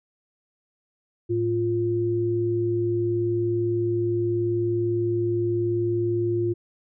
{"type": "tone pair together", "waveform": "sine", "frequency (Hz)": [110, 349.2], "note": ["A2", "F4"], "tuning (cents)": [0, 0], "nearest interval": "octave + minor sixth", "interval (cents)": 2000, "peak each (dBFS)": [-27, -22], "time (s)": [1.29, 6.54], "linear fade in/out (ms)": 20, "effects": []}